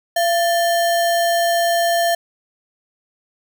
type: tone with sample-and-hold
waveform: sine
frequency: 682 Hz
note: F5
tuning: 41 cents flat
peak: -14 dBFS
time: 0.16-2.15 s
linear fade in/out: 5 ms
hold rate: 2450 Hz
effects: none